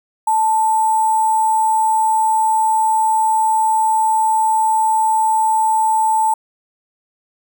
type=tone with sample-and-hold; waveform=sine; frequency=880 Hz; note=A5; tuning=in tune; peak=-12 dBFS; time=0.27-6.34 s; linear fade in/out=5 ms; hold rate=8820 Hz; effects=none